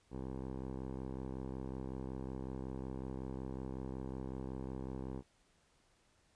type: tone with low-pass filter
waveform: 10% pulse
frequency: 65.41 Hz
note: C2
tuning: in tune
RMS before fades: -43 dBFS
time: 0.1-5.23 s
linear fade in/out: 50 ms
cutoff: 690 Hz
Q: 1.1
effects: pink hiss -72 dBFS RMS until 6.35 s + resampled to 22050 Hz